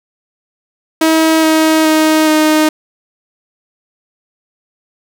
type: tone with pitch steps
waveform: sawtooth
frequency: 320.3 / 316.6 / 313 / 309.4 Hz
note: E4 / D#4 / D#4 / D#4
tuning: -50 / +30 / +10 / -10 cents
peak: -4 dBFS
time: 1.01-2.69 s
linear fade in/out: 5 ms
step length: 420 ms
effects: none